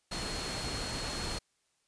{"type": "tone in noise", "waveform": "sine", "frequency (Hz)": 4284, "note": "C8", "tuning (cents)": 40, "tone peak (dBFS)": -41, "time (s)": [0.11, 1.39], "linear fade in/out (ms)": 10, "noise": "pink", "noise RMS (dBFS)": -37, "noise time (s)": [0.11, 1.39], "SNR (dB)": -7, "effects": ["white hiss -75 dBFS RMS until 1.87 s", "resampled to 22050 Hz"]}